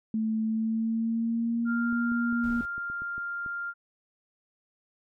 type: tone with pitch glide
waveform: sine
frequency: 220 to 237.2 Hz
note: A3 to A#3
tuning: 0 to +30 cents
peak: -25 dBFS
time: 0.14-2.61 s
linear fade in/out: 2 ms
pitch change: +130 cents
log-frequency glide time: 0.43-1.93 s
type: tone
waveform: sine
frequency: 1396.9 Hz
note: F6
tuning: in tune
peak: -31 dBFS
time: 1.65-3.74 s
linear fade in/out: 50 ms
type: clicks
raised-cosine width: 3 ms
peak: -34 dBFS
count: 9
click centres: 1.927 / 2.119 / 2.327 / 2.504 / 2.78 / 2.9 / 3.02 / 3.18 / 3.462 s
type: noise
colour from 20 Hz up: brown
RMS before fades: -42 dBFS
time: 2.43-2.66 s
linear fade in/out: 10 ms
effects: none